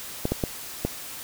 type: clicks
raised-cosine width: 2 ms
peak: -10 dBFS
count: 4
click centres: 0.254 / 0.32 / 0.438 / 0.85 s
effects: white hiss -38 dBFS RMS until 1.23 s